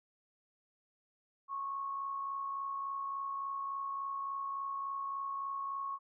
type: tone with amplitude modulation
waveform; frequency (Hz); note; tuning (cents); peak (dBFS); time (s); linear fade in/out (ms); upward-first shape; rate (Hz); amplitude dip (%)
sine; 1100; C#6; -14; -34; 1.48-5.99; 50; sine; 63.5; 40
effects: none